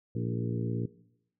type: harmonic tone with a mistuned harmonic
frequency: 58.4 Hz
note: A#1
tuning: 4 cents sharp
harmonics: 2 / 3 / 4 / 5 / 6 / 7 / 8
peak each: -32 / -36 / -38 / -40 / -42 / -43 / -44 dBFS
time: 0.15-0.86 s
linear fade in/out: 5 ms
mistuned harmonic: 6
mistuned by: -44 cents
effects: noise-tail reverb RT60 0.8 s tail -19 dB re dry